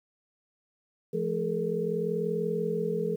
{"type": "tone cluster", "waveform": "sine", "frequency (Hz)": [169.7, 215.4, 422.6, 463.1], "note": ["F3", "A3", "G#4", "A#4"], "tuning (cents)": [-49, -37, 30, -11], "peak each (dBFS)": [-33, -36, -30, -32], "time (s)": [1.13, 3.16], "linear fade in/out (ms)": 10, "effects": ["10-bit"]}